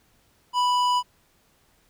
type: tone with hard clipping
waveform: sine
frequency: 987.8 Hz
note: B5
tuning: in tune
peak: -21 dBFS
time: 0.53-1.03 s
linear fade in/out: 50 ms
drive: 12 dB
effects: pink hiss -63 dBFS RMS until 1.89 s